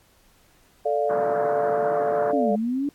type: chord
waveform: sine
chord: D minor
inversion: second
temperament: equal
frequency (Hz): 440 / 587.3 / 698.5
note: A4 / D5 / F5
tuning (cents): 0 / 0 / 0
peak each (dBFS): -25 / -24 / -25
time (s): 0.85-2.56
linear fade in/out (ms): 10
type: band-pass noise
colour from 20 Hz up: white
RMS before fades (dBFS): -32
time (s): 1.09-2.32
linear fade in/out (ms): 10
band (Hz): 130 to 1500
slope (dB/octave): 48
type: linear two-way sweep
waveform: sine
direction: down then up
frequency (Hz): 293 to 201.4 to 293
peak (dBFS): -22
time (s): 2.33-2.89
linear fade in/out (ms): 2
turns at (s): 2.52
effects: pink hiss -59 dBFS RMS until 2.94 s + AAC 64 kbps